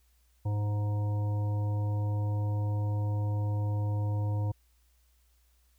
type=harmonic tone; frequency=103.83 Hz; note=G#2; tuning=in tune; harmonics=1 / 3 / 5 / 7 / 9; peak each=-27 / -43 / -44 / -49 / -46 dBFS; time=0.45-4.52 s; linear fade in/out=10 ms; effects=added 60 Hz sine -64 dBFS peak until 5.78 s + white hiss -72 dBFS RMS until 5.78 s